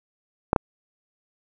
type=clicks; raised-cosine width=1 ms; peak=-3 dBFS; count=2; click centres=0.531 / 0.562 s; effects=none